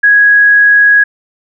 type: tone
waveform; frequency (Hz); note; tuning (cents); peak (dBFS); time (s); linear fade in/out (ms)
sine; 1661.2; G#6; 0; -3; 0.03-1.04; 10
effects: none